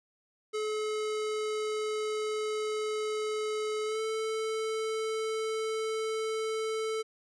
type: tone with pitch glide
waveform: square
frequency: 429 to 440 Hz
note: A4 to A4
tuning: -44 to 0 cents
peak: -31 dBFS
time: 0.53-7.03 s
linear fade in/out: 20 ms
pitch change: +44 cents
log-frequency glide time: 3.85-4 s
effects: resampled to 22050 Hz